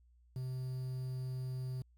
triangle tone with quantisation, 128.6 Hz, C3, 30 cents flat, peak -35 dBFS, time 0.36-1.82 s, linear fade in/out 2 ms, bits 10, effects added 60 Hz sine -63 dBFS peak until 1.97 s

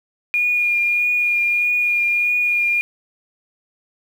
sine tone with vibrato, 2429 Hz, D#7, 42 cents flat, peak -15 dBFS, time 0.34-2.81 s, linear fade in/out 0 ms, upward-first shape triangle, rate 1.6 Hz, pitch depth 18 cents each way, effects 7-bit

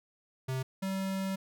square tone pair in turn, 130.81 / 192.19 Hz, C3 / G3, 0 / -34 cents, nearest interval perfect fifth, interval 666 cents, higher second, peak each -32 / -32 dBFS, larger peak neither, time 0.48-0.63 / 0.82-1.36 s, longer second, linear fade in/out 10 ms, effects none

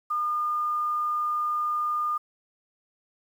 sine tone with quantisation, 1213 Hz, D#6, 44 cents flat, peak -24 dBFS, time 0.1-2.18 s, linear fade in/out 10 ms, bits 9, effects none

